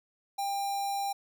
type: tone with notch filter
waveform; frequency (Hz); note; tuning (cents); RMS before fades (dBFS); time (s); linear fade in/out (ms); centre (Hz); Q
square; 796; G5; +26; -32; 0.38-1.13; 10; 2200; 1.9
effects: none